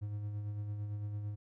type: tone with tremolo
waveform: triangle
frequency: 103.83 Hz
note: G#2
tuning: in tune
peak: -33 dBFS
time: 0.01-1.36 s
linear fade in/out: 20 ms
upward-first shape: sine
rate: 8.9 Hz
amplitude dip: 35%
effects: none

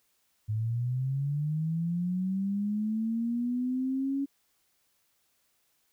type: linear sweep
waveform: sine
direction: up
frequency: 105.5 to 279.3 Hz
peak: -27 dBFS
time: 0.48-4.26 s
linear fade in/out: 20 ms
effects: white hiss -72 dBFS RMS until 5.92 s

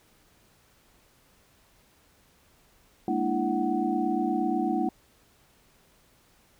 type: tone cluster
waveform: sine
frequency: 207.9 / 236.2 / 296.2 / 333.7 / 745 Hz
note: G#3 / A#3 / D4 / E4 / F#5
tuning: +2 / +23 / +15 / +21 / +12 cents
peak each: -33 / -31 / -30 / -29 / -30 dBFS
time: 3.08-4.89 s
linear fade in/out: 2 ms
effects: pink hiss -62 dBFS RMS until 6.59 s

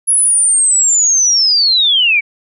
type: linear sweep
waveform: sine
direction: down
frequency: 10548 to 2231 Hz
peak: -8 dBFS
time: 0.07-2.21 s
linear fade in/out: 20 ms
effects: none

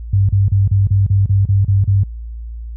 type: tone bursts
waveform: sine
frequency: 98.6 Hz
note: G2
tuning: 11 cents sharp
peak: -9 dBFS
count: 10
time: 0.13-2.036 s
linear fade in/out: 5 ms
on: 160 ms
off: 34 ms
effects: added 57 Hz sine -25 dBFS peak until 2.76 s

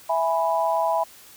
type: chord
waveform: sine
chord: E major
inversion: none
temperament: equal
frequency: 659.3 / 830.6 / 987.8 Hz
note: E5 / G#5 / B5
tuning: 0 / 0 / 0 cents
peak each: -23 / -25 / -24 dBFS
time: 0.09-1.04 s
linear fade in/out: 10 ms
effects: white hiss -48 dBFS RMS until 1.36 s

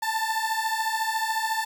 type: beating tone pair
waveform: 30% pulse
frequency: 880 / 894 Hz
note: A5 / A5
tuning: 0 / +27 cents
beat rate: 14 Hz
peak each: -25 dBFS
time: 0.02-1.65 s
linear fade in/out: 10 ms
effects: 9-bit

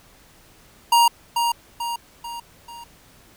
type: tone with echo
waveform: square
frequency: 940 Hz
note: A#5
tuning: 14 cents sharp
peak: -13 dBFS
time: 0.92-1.08 s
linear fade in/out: 5 ms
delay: 440 ms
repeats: 4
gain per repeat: -6 dB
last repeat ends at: 2.84 s
effects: pink hiss -52 dBFS RMS until 3.36 s

